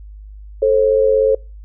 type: tone pair together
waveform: sine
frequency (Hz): 438.3 / 535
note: A4 / C5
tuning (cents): -7 / +38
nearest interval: minor third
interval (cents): 345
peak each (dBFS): -13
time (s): 0.62-1.35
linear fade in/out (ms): 5
effects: noise-tail reverb RT60 0.3 s tail -25 dB re dry + added 51 Hz sine -33 dBFS peak until 1.64 s